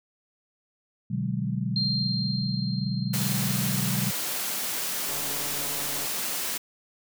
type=chord; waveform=sine; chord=G# half-diminished seventh; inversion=first; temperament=just; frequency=124.59 / 149.51 / 186.89 / 207.7 Hz; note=B2 / D3 / F#3 / G#3; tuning=+16 / +31 / +18 / 0 cents; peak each=-30 / -32 / -30 / -33 dBFS; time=1.1-4.11 s; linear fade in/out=10 ms
type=tone with exponential decay; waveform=sine; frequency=4186 Hz; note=C8; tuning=in tune; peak=-24 dBFS; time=1.76-5.12 s; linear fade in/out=2 ms; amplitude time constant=730 ms
type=high-pass noise; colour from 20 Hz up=white; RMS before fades=-30 dBFS; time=3.13-6.58 s; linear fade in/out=10 ms; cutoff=140 Hz; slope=24 dB/octave
type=click train; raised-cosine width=1 ms; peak=-29 dBFS; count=139; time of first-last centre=5.09-6.055 s; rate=143 Hz
effects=none

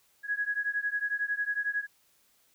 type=beating tone pair; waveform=sine; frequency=1661.2 / 1672.2 Hz; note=G#6 / G#6; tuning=0 / +11 cents; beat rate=11 Hz; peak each=-31 / -32 dBFS; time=0.23-1.87 s; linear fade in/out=50 ms; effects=white hiss -67 dBFS RMS until 2.54 s

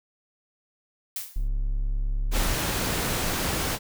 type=noise with exponential decay; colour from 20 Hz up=blue; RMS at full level=-29 dBFS; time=1.16-1.48 s; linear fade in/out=2 ms; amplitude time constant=69 ms
type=tone; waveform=triangle; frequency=34.91 Hz; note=C#1; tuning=13 cents sharp; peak=-21 dBFS; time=1.36-2.55 s; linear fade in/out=0 ms
type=noise; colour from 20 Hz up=pink; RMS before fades=-27 dBFS; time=2.31-3.79 s; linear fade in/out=50 ms
effects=none

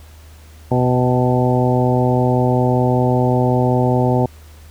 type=harmonic tone with a mistuned harmonic; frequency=125.2 Hz; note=B2; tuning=24 cents sharp; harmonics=1 / 2 / 3 / 4 / 5 / 6 / 7; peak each=-16 / -19 / -21 / -22 / -23 / -24 / -24 dBFS; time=0.71-4.26 s; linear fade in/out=5 ms; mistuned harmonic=6; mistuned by=+22 cents; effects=added 77 Hz sine -39 dBFS peak until 4.7 s + pink hiss -48 dBFS RMS until 4.7 s

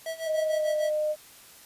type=tone with tremolo; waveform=square; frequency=650 Hz; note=E5; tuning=24 cents flat; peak=-30 dBFS; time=0.06-0.9 s; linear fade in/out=2 ms; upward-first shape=sine; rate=6.7 Hz; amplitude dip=85%
type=tone with pitch glide; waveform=sine; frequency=625 to 609.7 Hz; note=D#5 to D#5; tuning=+8 to -35 cents; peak=-24 dBFS; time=0.25-1.16 s; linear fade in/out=50 ms; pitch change=-43 cents; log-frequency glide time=0.46-0.7 s
effects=white hiss -51 dBFS RMS until 1.65 s + resampled to 32000 Hz

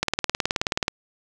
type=click train; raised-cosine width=0.2 ms; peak=-4 dBFS; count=17; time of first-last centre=0.03-0.881 s; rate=18.8 Hz; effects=none

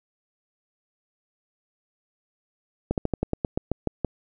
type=slowing click train; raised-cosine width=2 ms; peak=-10 dBFS; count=11; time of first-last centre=2.91-4.047 s; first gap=68 ms; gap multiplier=1.11; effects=none

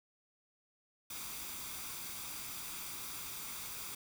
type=noise with comb filter; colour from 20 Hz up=white; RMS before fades=-44 dBFS; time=1.1-3.95 s; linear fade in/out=5 ms; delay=0.84 ms; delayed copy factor=+0.5; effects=none

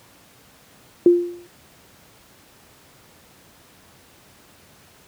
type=tone with exponential decay; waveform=sine; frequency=349.2 Hz; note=F4; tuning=in tune; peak=-6 dBFS; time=1.06-1.47 s; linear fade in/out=2 ms; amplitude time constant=88 ms; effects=pink hiss -51 dBFS RMS until 5.07 s + high-pass 80 Hz 12 dB/octave

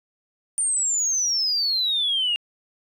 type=exponential sweep; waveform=sine; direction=down; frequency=9100 to 2794 Hz; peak=-19 dBFS; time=0.58-2.36 s; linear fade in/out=0 ms; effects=tanh soft clip ceiling -15 dBFS

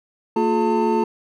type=tone cluster; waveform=triangle; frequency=227.9 / 353.1 / 425.6 / 899 Hz; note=A#3 / F4 / G#4 / A5; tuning=-39 / +19 / +42 / +37 cents; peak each=-20 dBFS; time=0.36-1.04 s; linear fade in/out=5 ms; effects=none

